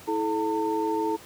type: tone cluster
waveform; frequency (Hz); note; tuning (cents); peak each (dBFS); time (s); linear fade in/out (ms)
sine; 325.5 / 431.9 / 903; E4 / A4 / A5; -22 / -32 / +45; -28; 0.07-1.17; 20
effects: pink hiss -47 dBFS RMS until 1.25 s + high-pass 100 Hz 12 dB/octave